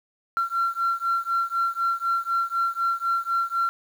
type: beating tone pair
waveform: sine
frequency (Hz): 1363 / 1367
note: F6 / F6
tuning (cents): -43 / -37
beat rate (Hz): 4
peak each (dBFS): -24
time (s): 0.37-3.69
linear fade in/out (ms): 0
effects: tanh soft clip ceiling -17 dBFS + 8-bit